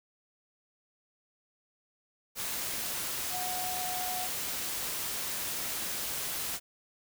sine tone in noise, 731 Hz, F#5, 21 cents flat, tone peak -36 dBFS, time 3.3-4.29 s, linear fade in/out 50 ms, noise white, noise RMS -35 dBFS, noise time 2.35-6.6 s, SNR -4 dB, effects none

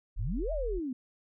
sine tone, 41.2 Hz, E1, in tune, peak -32 dBFS, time 0.16-0.8 s, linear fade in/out 20 ms
sine exponential two-way sweep, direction up then down, 86.3 to 664 to 242.5 Hz, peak -32 dBFS, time 0.19-0.93 s, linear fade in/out 5 ms, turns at 0.52 s
effects none

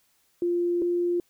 sine tone pair in turn, 348.3 / 349.6 Hz, F4 / F4, -5 / +2 cents, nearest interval unison, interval 7 cents, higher second, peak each -22 dBFS, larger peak neither, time 0.42-0.82 / 0.82-1.2 s, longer first, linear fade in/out 2 ms, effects white hiss -67 dBFS RMS until 1.29 s

